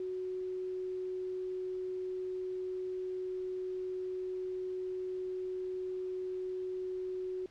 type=tone; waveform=sine; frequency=370 Hz; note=F#4; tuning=in tune; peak=-35 dBFS; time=0-7.46 s; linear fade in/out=2 ms; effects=pink hiss -63 dBFS RMS until 7.5 s + low-pass 5000 Hz 12 dB/octave